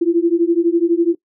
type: beating tone pair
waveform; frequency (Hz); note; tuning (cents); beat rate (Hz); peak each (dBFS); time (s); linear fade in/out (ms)
sine; 333.5 / 345.5; E4 / F4; +20 / -19; 12; -15; 0.01-1.15; 10
effects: noise-tail reverb RT60 0.1 s tail -22 dB re dry